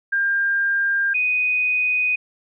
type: tone pair in turn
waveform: sine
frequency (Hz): 1600 / 2492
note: G6 / D#7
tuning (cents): +35 / +2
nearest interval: minor sixth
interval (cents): 767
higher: second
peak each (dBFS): -17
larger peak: neither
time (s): 0.12-1.14 / 1.14-2.16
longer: neither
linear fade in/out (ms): 10
effects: none